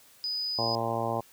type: tone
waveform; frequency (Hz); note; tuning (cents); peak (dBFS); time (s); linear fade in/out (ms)
sine; 4978; D#8; 0; -29; 0.24-0.75; 0
type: harmonic tone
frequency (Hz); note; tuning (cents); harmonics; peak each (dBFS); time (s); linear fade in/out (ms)
115.1; A#2; -22; 1 / 2 / 3 / 4 / 5 / 6 / 7 / 8 / 9; -36 / -38 / -38 / -37 / -34 / -35 / -34 / -38 / -37; 0.58-1.21; 10
effects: white hiss -57 dBFS RMS until 1.32 s